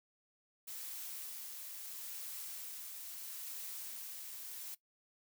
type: noise with tremolo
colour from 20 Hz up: blue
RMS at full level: -45 dBFS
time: 0.67-4.75 s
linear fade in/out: 10 ms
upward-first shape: sine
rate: 0.76 Hz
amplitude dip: 25%
effects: noise-tail reverb RT60 0.1 s tail -18 dB re dry